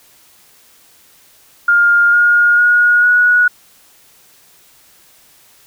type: tone with pitch steps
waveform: sine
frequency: 1409 / 1426.2 / 1443.6 / 1461.2 Hz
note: F6 / F6 / F#6 / F#6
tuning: +15 / +36 / -43 / -22 cents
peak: -7 dBFS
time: 1.68-3.48 s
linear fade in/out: 5 ms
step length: 450 ms
effects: white hiss -48 dBFS RMS until 5.66 s